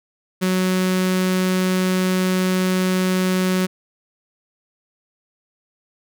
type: tone with notch filter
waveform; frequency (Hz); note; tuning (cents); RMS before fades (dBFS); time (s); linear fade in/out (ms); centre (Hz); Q
sawtooth; 185.1; F#3; +1; -19; 0.41-3.67; 20; 780; 1.8
effects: none